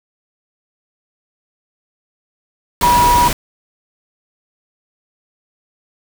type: tone in noise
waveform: sine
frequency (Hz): 968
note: B5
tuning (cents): -35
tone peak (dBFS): -9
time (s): 2.83-3.28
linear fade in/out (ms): 2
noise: pink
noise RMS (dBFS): -18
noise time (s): 2.81-3.33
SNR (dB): +6
effects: none